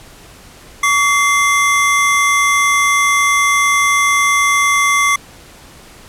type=tone pair together; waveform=square; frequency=1138 / 2087 Hz; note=C#6 / C7; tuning=+45 / -5 cents; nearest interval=minor seventh; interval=1050 cents; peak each=-14 dBFS; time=0.83-5.16 s; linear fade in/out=5 ms; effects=pink hiss -40 dBFS RMS until 6.08 s + low-pass 12000 Hz 12 dB/octave